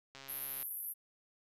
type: click train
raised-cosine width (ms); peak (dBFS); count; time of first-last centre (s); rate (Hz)
0.2; -33; 66; 0.15-0.628; 136
type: band-pass noise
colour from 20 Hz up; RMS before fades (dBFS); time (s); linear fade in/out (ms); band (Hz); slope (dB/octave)
white; -42; 0.28-0.94; 20; 11000 to 13000; 96
effects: none